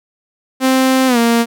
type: tone with pitch glide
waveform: sawtooth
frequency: 261.6 to 233.1 Hz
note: C4 to A#3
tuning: 0 to 0 cents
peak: -6 dBFS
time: 0.6-1.46 s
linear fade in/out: 50 ms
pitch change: -200 cents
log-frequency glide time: 1.07-1.18 s
effects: none